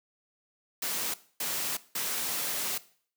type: noise bursts at uneven times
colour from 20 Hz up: white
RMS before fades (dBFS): -32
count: 3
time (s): 0.82-1.14 / 1.4-1.77 / 1.95-2.78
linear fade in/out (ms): 5
effects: noise-tail reverb RT60 0.5 s tail -18 dB re dry + high-pass 150 Hz 12 dB/octave